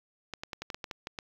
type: clicks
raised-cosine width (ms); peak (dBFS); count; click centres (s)
0.2; -19; 10; 0.337 / 0.435 / 0.532 / 0.62 / 0.702 / 0.745 / 0.842 / 0.912 / 1.071 / 1.188
effects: low-pass 6000 Hz 12 dB/octave + 8-bit